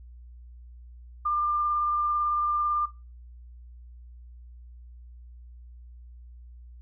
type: tone with vibrato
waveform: sine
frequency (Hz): 1196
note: D6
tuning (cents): +31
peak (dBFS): -23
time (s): 1.25-2.86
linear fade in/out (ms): 10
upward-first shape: sine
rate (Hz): 18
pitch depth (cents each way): 9
effects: noise-tail reverb RT60 0.3 s tail -19 dB re dry + added 60 Hz sine -44 dBFS peak until 6.81 s